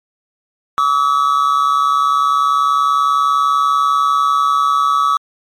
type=tone pair together; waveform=triangle; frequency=1145 / 1285.2 Hz; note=D6 / E6; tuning=-44 / -44 cents; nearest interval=major second; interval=200 cents; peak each=-12 dBFS; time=0.78-5.17 s; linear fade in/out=0 ms; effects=MP3 96 kbps